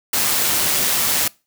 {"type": "noise with amplitude modulation", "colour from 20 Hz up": "white", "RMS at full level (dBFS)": -17, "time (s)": [0.13, 1.28], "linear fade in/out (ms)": 5, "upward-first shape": "sine", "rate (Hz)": 148, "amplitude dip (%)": 30, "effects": ["noise-tail reverb RT60 0.3 s tail -24 dB re dry", "high-pass 80 Hz 12 dB/octave"]}